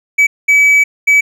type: tone bursts at uneven times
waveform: triangle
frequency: 2287 Hz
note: D7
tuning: 47 cents flat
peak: -4 dBFS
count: 3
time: 0.18-0.27 / 0.48-0.84 / 1.07-1.21 s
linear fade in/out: 10 ms
effects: none